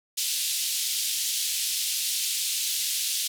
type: band-pass noise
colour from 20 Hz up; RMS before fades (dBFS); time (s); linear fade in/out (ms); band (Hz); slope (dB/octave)
pink; -28; 0.17-3.28; 10; 3200 to 14000; 24
effects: none